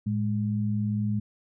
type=tone pair together; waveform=sine; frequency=110 / 207.7 Hz; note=A2 / G#3; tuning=0 / 0 cents; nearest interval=major seventh; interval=1100 cents; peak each=-27 dBFS; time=0.06-1.2 s; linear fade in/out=10 ms; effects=none